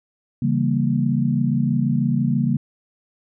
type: chord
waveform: sine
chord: C# diminished seventh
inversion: none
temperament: equal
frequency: 138.59 / 164.81 / 196 / 233.1 Hz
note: C#3 / E3 / G3 / Bb3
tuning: 0 / 0 / 0 / 0 cents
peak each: -21 / -25 / -24 / -21 dBFS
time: 0.42-2.57 s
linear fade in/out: 5 ms
effects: none